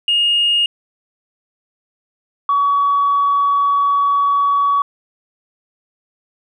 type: tone pair in turn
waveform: sine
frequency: 2850 / 1131 Hz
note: F7 / C#6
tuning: +34 / +34 cents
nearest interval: octave + major third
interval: 1600 cents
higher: first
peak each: -11 dBFS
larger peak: neither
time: 0.08-0.66 / 2.49-4.82 s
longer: second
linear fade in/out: 2 ms
effects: tanh soft clip ceiling -7 dBFS